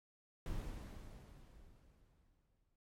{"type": "noise with exponential decay", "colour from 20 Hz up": "brown", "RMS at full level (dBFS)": -41, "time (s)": [0.46, 2.76], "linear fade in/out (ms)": 1, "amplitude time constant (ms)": 500, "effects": ["MP3 64 kbps"]}